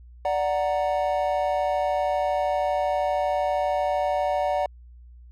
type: chord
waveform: triangle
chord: D augmented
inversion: none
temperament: equal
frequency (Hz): 587.3 / 740 / 932.3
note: D5 / F#5 / A#5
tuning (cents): 0 / 0 / 0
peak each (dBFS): -23 / -23 / -29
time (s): 0.25-4.66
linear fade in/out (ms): 2
effects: added 60 Hz sine -44 dBFS peak until 5.31 s